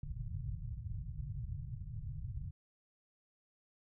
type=low-pass noise; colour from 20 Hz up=white; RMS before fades=-42 dBFS; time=0.03-2.51 s; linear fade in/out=5 ms; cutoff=140 Hz; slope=48 dB/octave; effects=none